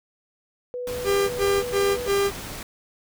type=tone with pitch glide; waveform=sine; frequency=493.9 to 490.5 Hz; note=B4 to B4; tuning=0 to -12 cents; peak=-28 dBFS; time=0.74-2.08 s; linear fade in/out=0 ms; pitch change=-12 cents; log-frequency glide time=0.94-1.4 s
type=noise; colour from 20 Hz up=pink; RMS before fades=-35 dBFS; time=0.87-2.63 s; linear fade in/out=2 ms
type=tone bursts; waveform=45% pulse; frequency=398.8 Hz; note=G4; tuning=30 cents sharp; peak=-19 dBFS; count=4; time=1.04-2.314 s; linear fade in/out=50 ms; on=260 ms; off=78 ms
effects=none